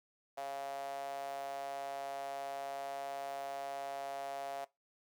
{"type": "tone with high-pass filter", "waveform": "sawtooth", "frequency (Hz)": 138.5, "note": "C#3", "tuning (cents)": -1, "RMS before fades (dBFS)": -42, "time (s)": [0.37, 4.65], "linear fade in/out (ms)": 10, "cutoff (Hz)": 660, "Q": 7.3, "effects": ["noise-tail reverb RT60 0.2 s tail -20 dB re dry"]}